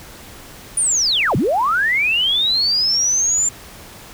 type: linear two-way sweep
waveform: sine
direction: down then up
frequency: 9660 to 95 to 7290 Hz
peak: -14 dBFS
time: 0.77-3.49 s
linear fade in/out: 5 ms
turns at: 1.36 s
effects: pink hiss -39 dBFS RMS until 4.13 s